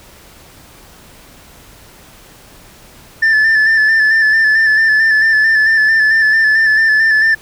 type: tone with vibrato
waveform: sine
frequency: 1760 Hz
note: A6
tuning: in tune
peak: -5 dBFS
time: 3.22-7.35 s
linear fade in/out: 10 ms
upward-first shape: square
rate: 4.5 Hz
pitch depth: 28 cents each way
effects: tanh soft clip ceiling -7 dBFS + pink hiss -41 dBFS RMS until 7.41 s